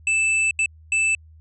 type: tone bursts at uneven times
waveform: square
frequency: 2637 Hz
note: E7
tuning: in tune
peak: -18 dBFS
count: 3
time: 0.07-0.51 / 0.59-0.66 / 0.92-1.15 s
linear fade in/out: 2 ms
effects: added 79 Hz sine -45 dBFS peak until 1.4 s + resampled to 22050 Hz